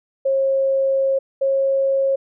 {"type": "tone pair in turn", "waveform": "sine", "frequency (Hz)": [540, 542.4], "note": ["C#5", "C#5"], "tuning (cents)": [-45, -38], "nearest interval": "unison", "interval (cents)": 7, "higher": "second", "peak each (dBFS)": -15, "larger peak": "neither", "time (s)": [[0.25, 1.19], [1.41, 2.16]], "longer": "first", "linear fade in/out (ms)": 10, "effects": []}